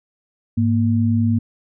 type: tone pair together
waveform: sine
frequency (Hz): 103.83 / 233.1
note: G#2 / A#3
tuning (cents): 0 / 0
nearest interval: octave + major second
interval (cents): 1400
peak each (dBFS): -17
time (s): 0.57-1.39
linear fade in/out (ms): 10
effects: none